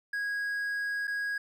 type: tone with dropouts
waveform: triangle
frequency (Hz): 1650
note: G#6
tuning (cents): -12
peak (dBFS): -28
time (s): 0.13-1.38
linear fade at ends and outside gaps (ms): 5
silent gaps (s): 1.072-1.077
effects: none